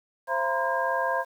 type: tone cluster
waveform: sine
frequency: 527 / 677 / 947 / 1027 / 1611 Hz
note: C5 / E5 / A#5 / C6 / G6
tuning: +12 / +46 / +27 / -33 / +47 cents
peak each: -30 dBFS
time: 0.27-1.25 s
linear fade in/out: 50 ms
effects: 9-bit